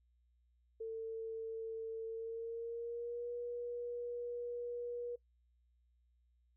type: tone with pitch glide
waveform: sine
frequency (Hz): 448.8 to 481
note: A4 to B4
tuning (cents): +34 to -46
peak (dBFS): -39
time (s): 0.8-5.16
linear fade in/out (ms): 10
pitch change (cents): +120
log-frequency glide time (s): 2.06-3.31
effects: noise-tail reverb RT60 0.1 s tail -21 dB re dry + added 60 Hz sine -70 dBFS peak until 6.56 s

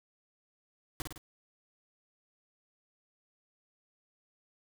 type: noise with echo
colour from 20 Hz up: pink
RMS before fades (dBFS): -36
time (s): 1-1.02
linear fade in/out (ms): 0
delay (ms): 53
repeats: 3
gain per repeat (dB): -4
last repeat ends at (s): 1.179
effects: none

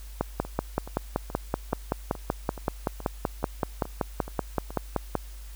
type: two click trains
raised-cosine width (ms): 1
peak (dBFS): -24 / -10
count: 11 / 27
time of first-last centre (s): 0.45-4.705 / 0.21-5.153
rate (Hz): 2.35 / 5.26
effects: added 50 Hz sine -39 dBFS peak until 5.55 s + white hiss -52 dBFS RMS until 5.55 s

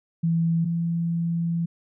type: tone pair in turn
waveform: sine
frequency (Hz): 166 / 168.32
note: E3 / E3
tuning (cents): +12 / +36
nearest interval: unison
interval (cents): 24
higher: second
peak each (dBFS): -19 / -22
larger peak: first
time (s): 0.23-0.65 / 0.65-1.66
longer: second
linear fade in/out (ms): 10
effects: none

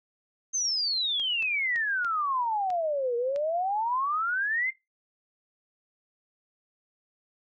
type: exponential two-way sweep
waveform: sine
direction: down then up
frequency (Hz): 6390 to 466.2 to 2134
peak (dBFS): -25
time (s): 0.53-4.71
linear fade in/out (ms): 20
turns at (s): 3.16
type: clicks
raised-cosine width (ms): 0.2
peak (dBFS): -26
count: 6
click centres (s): 1.198 / 1.425 / 1.76 / 2.047 / 2.703 / 3.361
effects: noise-tail reverb RT60 0.2 s tail -19 dB re dry

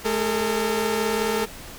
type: tone cluster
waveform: sawtooth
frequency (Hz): 214 / 414 / 453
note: A3 / G#4 / A#4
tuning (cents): -48 / -5 / -50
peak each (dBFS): -24 / -24 / -20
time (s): 0.04-1.46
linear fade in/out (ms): 20
effects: pink hiss -40 dBFS RMS until 1.78 s

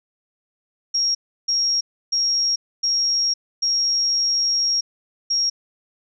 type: tone bursts at uneven times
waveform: sine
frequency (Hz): 5588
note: F8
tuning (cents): 0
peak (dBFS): -17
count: 6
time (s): 0.94-1.15 / 1.48-1.81 / 2.12-2.56 / 2.83-3.34 / 3.62-4.81 / 5.3-5.5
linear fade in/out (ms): 10
effects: none

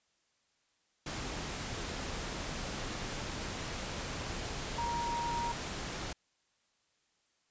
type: tone in noise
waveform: sine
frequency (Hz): 942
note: A#5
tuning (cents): +18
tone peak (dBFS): -33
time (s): 4.78-5.52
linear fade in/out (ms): 5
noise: pink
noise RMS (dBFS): -39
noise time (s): 1.06-6.13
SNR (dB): +3
effects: white hiss -75 dBFS RMS until 7.5 s + resampled to 16000 Hz

